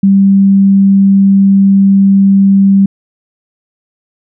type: tone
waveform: sine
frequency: 196 Hz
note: G3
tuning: in tune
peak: -3 dBFS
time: 0.03-2.86 s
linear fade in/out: 5 ms
effects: none